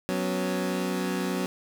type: chord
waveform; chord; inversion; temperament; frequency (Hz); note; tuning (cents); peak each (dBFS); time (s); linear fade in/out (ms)
25% pulse; F# suspended fourth; none; equal; 185 / 246.9 / 277.2; F#3 / B3 / C#4; 0 / 0 / 0; -25 / -29 / -29; 0.09-1.46; 0
effects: none